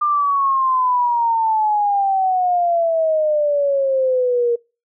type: exponential sweep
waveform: sine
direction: down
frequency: 1202 to 468.4 Hz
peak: -14 dBFS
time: 0.01-4.56 s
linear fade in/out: 10 ms
effects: noise-tail reverb RT60 0.3 s tail -25 dB re dry